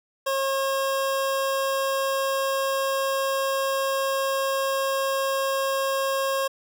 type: tone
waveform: 25% pulse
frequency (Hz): 541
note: C#5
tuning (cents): -42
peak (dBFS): -19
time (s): 0.26-6.48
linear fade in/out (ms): 10
effects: none